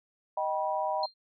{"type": "chord", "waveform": "sine", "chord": "Eb augmented", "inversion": "none", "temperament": "just", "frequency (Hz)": [622.3, 777.8, 972.3], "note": ["Eb5", "G5", "B5"], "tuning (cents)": [0, -14, -27], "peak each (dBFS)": -32, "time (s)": [0.37, 1.06], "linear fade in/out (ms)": 5}
{"type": "tone with exponential decay", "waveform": "sine", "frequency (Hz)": 4186, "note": "C8", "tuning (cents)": 0, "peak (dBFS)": -29, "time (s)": [1.03, 1.14], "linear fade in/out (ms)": 5, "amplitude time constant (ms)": 23}
{"effects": []}